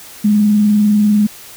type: tone with vibrato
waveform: sine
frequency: 208.9 Hz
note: G#3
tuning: 10 cents sharp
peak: -8 dBFS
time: 0.24-1.27 s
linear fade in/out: 10 ms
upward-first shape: triangle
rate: 20 Hz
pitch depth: 55 cents each way
effects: white hiss -36 dBFS RMS until 1.56 s